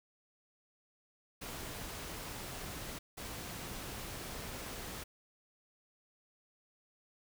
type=noise bursts at uneven times; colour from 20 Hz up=pink; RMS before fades=-44 dBFS; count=2; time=1.41-2.99 / 3.17-5.04 s; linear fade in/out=10 ms; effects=none